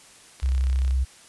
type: click train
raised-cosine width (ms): 0.2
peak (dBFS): -24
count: 18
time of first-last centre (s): 0.4-0.909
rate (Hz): 33.4
type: tone with vibrato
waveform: sine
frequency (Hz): 65.1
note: C2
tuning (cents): -8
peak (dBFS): -19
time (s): 0.42-1.05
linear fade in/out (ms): 20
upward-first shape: triangle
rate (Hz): 9.9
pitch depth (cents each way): 15
effects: white hiss -50 dBFS RMS until 1.28 s + resampled to 24000 Hz